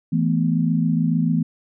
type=chord; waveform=sine; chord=E suspended fourth; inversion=none; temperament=equal; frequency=164.81 / 220 / 246.9 Hz; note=E3 / A3 / B3; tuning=0 / 0 / 0 cents; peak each=-19 / -23 / -22 dBFS; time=0.12-1.43 s; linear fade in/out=10 ms; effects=none